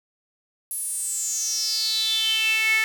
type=tone with high-pass filter sweep; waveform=sawtooth; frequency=440 Hz; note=A4; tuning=in tune; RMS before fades=-24 dBFS; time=0.71-2.84 s; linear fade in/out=0 ms; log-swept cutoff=11000 to 2000 Hz; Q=8.1; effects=none